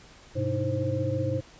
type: tone cluster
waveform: sine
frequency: 101.4 / 127.1 / 305.1 / 320.2 / 526 Hz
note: G#2 / C3 / D#4 / D#4 / C5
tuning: -41 / -50 / -34 / +50 / +9 cents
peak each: -30 / -30 / -35 / -36 / -30 dBFS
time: 0.35-1.41 s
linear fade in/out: 20 ms
effects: pink hiss -52 dBFS RMS until 1.59 s + resampled to 16000 Hz